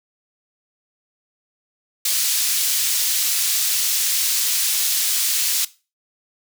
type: high-pass noise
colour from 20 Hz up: pink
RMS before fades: -20 dBFS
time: 2.05-5.65 s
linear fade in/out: 5 ms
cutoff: 4300 Hz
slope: 12 dB/octave
effects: noise-tail reverb RT60 0.3 s tail -18 dB re dry